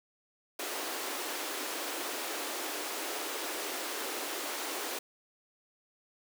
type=high-pass noise; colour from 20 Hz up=pink; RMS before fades=-37 dBFS; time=0.59-4.99 s; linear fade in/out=5 ms; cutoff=290 Hz; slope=48 dB/octave; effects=none

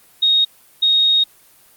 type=tone pair in turn; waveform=sine; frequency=3735 / 3735 Hz; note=A#7 / A#7; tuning=+3 / +3 cents; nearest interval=unison; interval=0 cents; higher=neither; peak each=-11 dBFS; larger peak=neither; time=0.22-0.45 / 0.82-1.24 s; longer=second; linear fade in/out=10 ms; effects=white hiss -50 dBFS RMS until 1.76 s + Opus 32 kbps

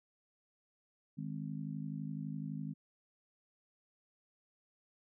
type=harmonic tone; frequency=51.91 Hz; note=G#1; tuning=in tune; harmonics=3 / 4 / 5; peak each=-41 / -43 / -45 dBFS; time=1.17-2.74 s; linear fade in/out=20 ms; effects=none

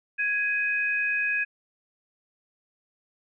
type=tone pair together; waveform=sine; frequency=1661.6 / 2512 Hz; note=G#6 / D#7; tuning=0 / +16 cents; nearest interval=perfect fifth; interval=716 cents; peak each=-26 dBFS; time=0.18-1.45 s; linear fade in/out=20 ms; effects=none

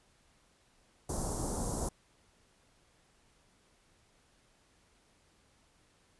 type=band-stop noise; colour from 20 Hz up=pink; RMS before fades=-35 dBFS; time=1.09-1.89 s; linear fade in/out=5 ms; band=990 to 6400 Hz; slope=24 dB/octave; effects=pink hiss -68 dBFS RMS until 6.19 s + resampled to 24000 Hz

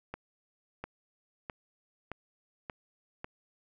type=accelerating click train; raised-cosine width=0.5 ms; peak=-23 dBFS; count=6; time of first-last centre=0.14-3.244 s; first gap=700 ms; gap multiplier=0.94; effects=none

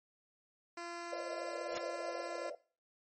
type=tone; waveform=10% pulse; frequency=343.3 Hz; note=F4; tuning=30 cents flat; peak=-34 dBFS; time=0.77-2.5 s; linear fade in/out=5 ms
type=band-pass noise; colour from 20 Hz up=pink; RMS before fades=-43 dBFS; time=1.12-2.55 s; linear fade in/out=5 ms; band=490 to 670 Hz; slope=96 dB/octave
type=noise with exponential growth; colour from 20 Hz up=white; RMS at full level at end=-37 dBFS; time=1.63-1.78 s; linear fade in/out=0 ms; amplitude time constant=32 ms
effects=noise-tail reverb RT60 0.4 s tail -20 dB re dry + MP3 32 kbps

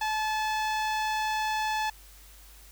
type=tone with notch filter; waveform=sawtooth; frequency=865 Hz; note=A5; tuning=30 cents flat; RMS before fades=-29 dBFS; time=0.01-1.9 s; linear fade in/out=5 ms; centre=11000 Hz; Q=0.53; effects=added 50 Hz sine -51 dBFS peak until 2.71 s + white hiss -54 dBFS RMS until 2.71 s

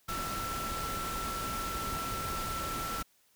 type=tone in noise; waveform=sine; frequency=1337 Hz; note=E6; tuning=24 cents sharp; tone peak=-36 dBFS; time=0.08-3.03 s; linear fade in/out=10 ms; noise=pink; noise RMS=-38 dBFS; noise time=0.08-3.03 s; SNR=-1 dB; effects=white hiss -68 dBFS RMS until 3.35 s

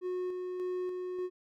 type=tone with tremolo; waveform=triangle; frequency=364.2 Hz; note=F#4; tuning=27 cents flat; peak=-30 dBFS; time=0.01-1.3 s; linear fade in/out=50 ms; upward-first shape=square; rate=1.7 Hz; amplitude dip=30%; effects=none

